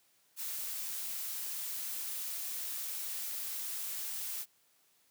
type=noise; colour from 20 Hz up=blue; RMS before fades=-39 dBFS; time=0.36-4.46 s; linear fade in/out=50 ms; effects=white hiss -70 dBFS RMS until 5.1 s + high-pass 100 Hz 12 dB/octave